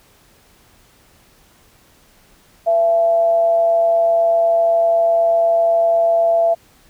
sine tone with amplitude modulation, 672 Hz, E5, 33 cents sharp, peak -10 dBFS, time 2.66-6.55 s, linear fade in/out 20 ms, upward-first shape sine, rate 187 Hz, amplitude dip 30%, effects pink hiss -52 dBFS RMS until 6.89 s

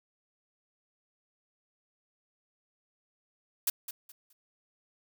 blue noise with echo, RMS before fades -27 dBFS, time 3.67-3.7 s, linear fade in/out 5 ms, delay 210 ms, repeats 3, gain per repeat -12 dB, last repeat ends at 4.33 s, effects none

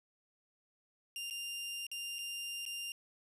sawtooth tone with dropouts, 2794 Hz, F7, in tune, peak -36 dBFS, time 1.16-2.92 s, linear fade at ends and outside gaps 1 ms, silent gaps 1.3-1.308 / 1.867-1.915 / 2.185-2.189 / 2.653-2.662 s, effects resampled to 32000 Hz

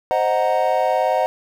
triangle chord, C half-diminished seventh, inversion none, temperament equal, 523.3 / 622.3 / 740 / 932.3 Hz, C5 / Eb5 / Gb5 / Bb5, 0 / 0 / 0 / 0 cents, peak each -20 / -19 / -18 / -22 dBFS, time 0.11-1.26 s, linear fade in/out 0 ms, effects 8-bit

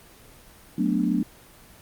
sine chord, B minor seventh, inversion second, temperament equal, 185 / 220 / 246.9 / 293.7 Hz, F#3 / A3 / B3 / D4, 0 / 0 / 0 / 0 cents, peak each -26 dBFS, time 0.78-1.23 s, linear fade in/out 5 ms, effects pink hiss -50 dBFS RMS until 1.81 s + Opus 24 kbps

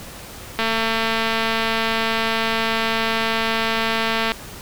click train, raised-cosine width 0.3 ms, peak -5 dBFS, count 840, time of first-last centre 0.59-4.319 s, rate 225 Hz, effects pink hiss -37 dBFS RMS until 4.61 s

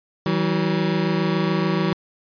25% pulse tone pair together, 161.91 / 189 Hz, E3 / F#3, -31 / +37 cents, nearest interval minor third, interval 268 cents, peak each -18 dBFS, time 0.26-1.93 s, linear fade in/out 2 ms, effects resampled to 11025 Hz

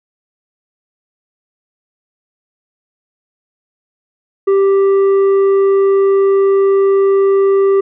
sine tone with tanh clipping, 392 Hz, G4, in tune, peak -9 dBFS, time 4.47-7.81 s, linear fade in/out 10 ms, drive 6 dB, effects none

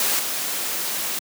white noise with level steps, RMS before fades -21 / -26 dBFS, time 0-1.19 s, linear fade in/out 2 ms, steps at 0.19 s, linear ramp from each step 5 ms, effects high-pass 200 Hz 12 dB/octave

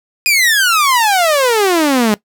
sawtooth exponential sweep, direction down, 2503 to 203.9 Hz, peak -6 dBFS, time 0.26-2.14 s, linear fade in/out 0 ms, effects noise-tail reverb RT60 0.1 s tail -19 dB re dry

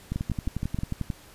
two click trains, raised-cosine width 5 ms, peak -16 / -16 dBFS, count 12 / 5, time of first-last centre 0.12-1.102 / 0.16-0.788 s, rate 11.2 / 6.37 Hz, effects pink hiss -51 dBFS RMS until 1.34 s + resampled to 32000 Hz

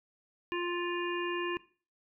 harmonic tone, 350 Hz, F4, 4 cents sharp, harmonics 1 / 3 / 5 / 7 / 8, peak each -33 / -38 / -40 / -41 / -42 dBFS, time 0.52-1.57 s, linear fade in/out 0 ms, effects noise-tail reverb RT60 0.4 s tail -19 dB re dry

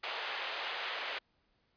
white band-pass noise, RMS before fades -39 dBFS, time 0.03-1.19 s, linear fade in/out 10 ms, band 470 to 3500 Hz, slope 24 dB/octave, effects pink hiss -75 dBFS RMS until 1.76 s + resampled to 11025 Hz

